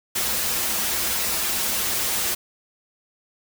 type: noise with comb filter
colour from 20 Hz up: white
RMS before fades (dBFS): -24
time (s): 0.15-2.35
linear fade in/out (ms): 10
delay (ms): 7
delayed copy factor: -0.75
effects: none